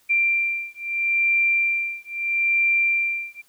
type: beating tone pair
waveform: sine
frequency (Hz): 2365 / 2365.77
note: D7 / D7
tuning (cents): +12 / +12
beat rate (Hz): 0.77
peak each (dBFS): -22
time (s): 0.09-3.42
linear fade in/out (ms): 20
effects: white hiss -60 dBFS RMS until 3.48 s